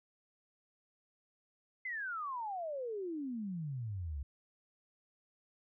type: exponential sweep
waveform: sine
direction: down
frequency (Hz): 2093 to 65.6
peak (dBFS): -37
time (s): 1.85-4.23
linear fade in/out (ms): 5
effects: none